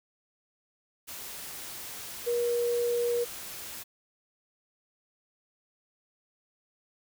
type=tone in noise; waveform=sine; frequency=477.4 Hz; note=A#4; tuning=41 cents sharp; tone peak=-25 dBFS; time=2.26-3.25 s; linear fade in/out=20 ms; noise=white; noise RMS=-41 dBFS; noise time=1.07-3.84 s; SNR=+13 dB; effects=none